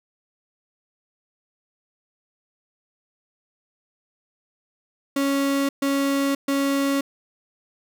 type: tone bursts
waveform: 35% pulse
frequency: 277.2 Hz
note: C#4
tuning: in tune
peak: -18 dBFS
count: 3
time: 5.16-7.01 s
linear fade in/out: 5 ms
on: 530 ms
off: 130 ms
effects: none